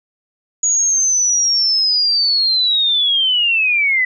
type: linear sweep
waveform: sine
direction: down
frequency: 6810 to 1975.5 Hz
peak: -12 dBFS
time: 0.63-4.05 s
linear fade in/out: 5 ms
effects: none